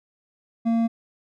triangle tone with hard clipping, 229.4 Hz, A#3, 28 cents flat, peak -20 dBFS, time 0.65-0.88 s, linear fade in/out 20 ms, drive 10 dB, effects none

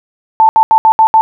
sine tone bursts at uneven times, 884 Hz, A5, 8 cents sharp, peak -3 dBFS, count 6, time 0.4-0.49 / 0.56-0.63 / 0.71-0.78 / 0.85-0.92 / 0.99-1.07 / 1.14-1.21 s, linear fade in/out 0 ms, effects none

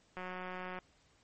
click train, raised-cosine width 0.5 ms, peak -28 dBFS, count 114, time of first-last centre 0.17-0.787 s, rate 183 Hz, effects pink hiss -69 dBFS RMS until 1.23 s + MP3 32 kbps

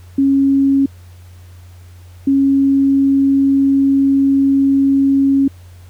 sine tone bursts at uneven times, 274.2 Hz, C#4, 19 cents flat, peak -9 dBFS, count 2, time 0.18-0.86 / 2.27-5.48 s, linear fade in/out 5 ms, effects added 89 Hz sine -36 dBFS peak until 5.89 s + pink hiss -50 dBFS RMS until 5.89 s

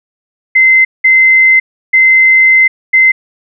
sine tone bursts at uneven times, 2066 Hz, C7, 22 cents flat, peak -3 dBFS, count 4, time 0.55-0.85 / 1.04-1.6 / 1.93-2.68 / 2.93-3.12 s, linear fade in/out 10 ms, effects none

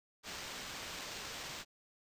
white noise with sample-and-hold, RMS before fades -45 dBFS, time 0.23-1.65 s, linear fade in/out 50 ms, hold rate 11025 Hz, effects resampled to 32000 Hz

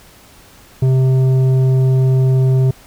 triangle tone with tanh clipping, 130.81 Hz, C3, in tune, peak -11 dBFS, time 0.82-2.71 s, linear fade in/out 5 ms, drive 13 dB, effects pink hiss -44 dBFS RMS until 2.86 s

